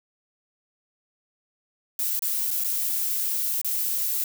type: noise with dropouts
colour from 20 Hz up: violet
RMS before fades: -26 dBFS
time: 1.99-4.24 s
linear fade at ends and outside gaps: 1 ms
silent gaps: 2.192-2.222 / 2.506-2.511 / 2.638-2.645 / 3.615-3.646 s
effects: none